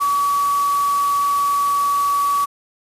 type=tone in noise; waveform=sine; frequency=1137 Hz; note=C#6; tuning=44 cents sharp; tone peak=-15 dBFS; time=0-2.46 s; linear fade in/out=20 ms; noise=white; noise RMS=-32 dBFS; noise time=0-2.46 s; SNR=+14 dB; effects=resampled to 32000 Hz